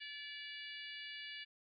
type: harmonic tone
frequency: 577 Hz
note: D5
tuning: 31 cents flat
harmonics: 3 / 4 / 5 / 6 / 7 / 8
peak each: -51 / -52 / -50 / -54 / -58 / -57 dBFS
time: 0-1.45 s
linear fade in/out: 20 ms
effects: none